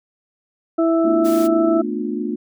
harmonic tone, 329.6 Hz, E4, in tune, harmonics 1 / 2 / 4, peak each -15 / -19 / -27 dBFS, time 0.78-1.82 s, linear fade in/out 10 ms
sine chord, B half-diminished seventh, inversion third, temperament just, 222.2 / 246.9 / 296.3 / 355.6 Hz, A3 / B3 / D4 / F4, +17 / 0 / +15 / +31 cents, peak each -25 / -28 / -26 / -27 dBFS, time 1.04-2.36 s, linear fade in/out 10 ms
white noise, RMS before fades -34 dBFS, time 1.24-1.48 s, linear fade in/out 20 ms
effects none

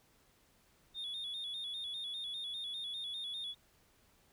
sine tone with vibrato, 3520 Hz, A7, in tune, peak -37 dBFS, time 0.94-3.55 s, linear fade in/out 50 ms, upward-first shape square, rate 5 Hz, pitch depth 65 cents each way, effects tanh soft clip ceiling -37 dBFS + pink hiss -69 dBFS RMS until 4.32 s

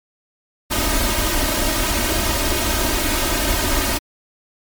pink noise with comb filter, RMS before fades -19 dBFS, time 0.7-3.99 s, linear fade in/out 20 ms, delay 3.2 ms, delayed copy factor +0.9, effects MP3 96 kbps

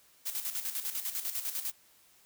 blue noise with tremolo, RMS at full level -34 dBFS, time 0.25-1.72 s, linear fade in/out 20 ms, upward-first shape square, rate 10 Hz, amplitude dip 60%, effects white hiss -63 dBFS RMS until 2.25 s

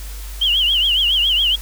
sine tone with vibrato, 3045 Hz, F#7, 49 cents sharp, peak -13 dBFS, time 0.41-1.56 s, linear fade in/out 10 ms, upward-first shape triangle, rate 7.2 Hz, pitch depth 170 cents each way, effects added 50 Hz sine -28 dBFS peak until 1.61 s + white hiss -38 dBFS RMS until 1.61 s

